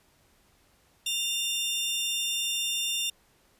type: tone pair together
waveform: sawtooth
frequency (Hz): 2790 / 3591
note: F7 / A7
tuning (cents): -2 / +35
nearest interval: major third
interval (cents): 437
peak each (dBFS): -27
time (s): 1.06-3.1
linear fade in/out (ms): 5
effects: pink hiss -64 dBFS RMS until 3.59 s + resampled to 32000 Hz